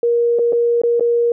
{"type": "tone with dropouts", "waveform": "sine", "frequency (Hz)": 472.4, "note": "A#4", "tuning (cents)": 23, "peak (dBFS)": -12, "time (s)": [0.03, 1.32], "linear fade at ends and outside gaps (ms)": 2, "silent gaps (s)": [[0.388, 0.392], [0.524, 0.53], [0.817, 0.835], [0.997, 1.007]], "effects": []}